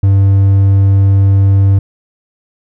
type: tone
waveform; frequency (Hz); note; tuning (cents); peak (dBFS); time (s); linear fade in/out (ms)
triangle; 98; G2; 0; -3; 0.03-1.79; 5
effects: none